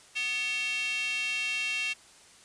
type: tone with high-pass filter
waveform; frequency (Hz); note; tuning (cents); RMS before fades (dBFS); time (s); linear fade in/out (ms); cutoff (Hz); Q
square; 246.9; B3; 0; -31; 0.15-1.94; 20; 2600; 7.1
effects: white hiss -55 dBFS RMS until 2.44 s + resampled to 22050 Hz